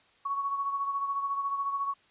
sine beating tone pair, 1113 / 1127 Hz, C#6 / C#6, +7 / +28 cents, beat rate 14 Hz, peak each -29 / -38 dBFS, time 0.25-1.94 s, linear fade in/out 10 ms, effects white hiss -63 dBFS RMS until 2.1 s + resampled to 8000 Hz

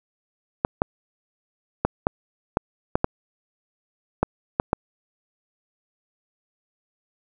clicks, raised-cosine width 1 ms, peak -4 dBFS, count 10, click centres 0.649 / 0.819 / 1.85 / 2.069 / 2.571 / 2.955 / 3.044 / 4.23 / 4.599 / 4.731 s, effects none

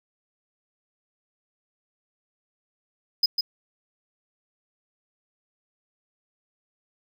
triangle tone with echo, 5020 Hz, D#8, 15 cents sharp, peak -15 dBFS, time 3.23-3.26 s, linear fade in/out 5 ms, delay 150 ms, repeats 1, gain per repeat -5 dB, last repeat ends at 3.41 s, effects none

